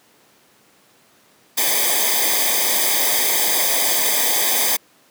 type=noise with comb filter; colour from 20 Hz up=white; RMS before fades=-18 dBFS; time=1.57-4.77 s; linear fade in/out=10 ms; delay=0.72 ms; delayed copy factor=-1; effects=pink hiss -54 dBFS RMS until 5.1 s + high-pass 200 Hz 12 dB/octave